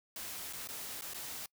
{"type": "noise with dropouts", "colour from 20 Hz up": "white", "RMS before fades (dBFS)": -43, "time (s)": [0.16, 1.46], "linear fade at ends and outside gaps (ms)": 2, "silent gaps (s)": [[0.527, 0.533], [0.674, 0.687], [1.011, 1.02], [1.136, 1.144]], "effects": ["noise-tail reverb RT60 0.1 s tail -25 dB re dry"]}